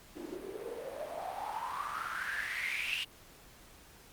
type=noise with band-pass filter sweep; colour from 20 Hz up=white; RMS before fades=-38 dBFS; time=0.15-3.05 s; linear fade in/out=20 ms; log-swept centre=300 to 2900 Hz; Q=7.9; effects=pink hiss -57 dBFS RMS until 4.12 s + Opus 48 kbps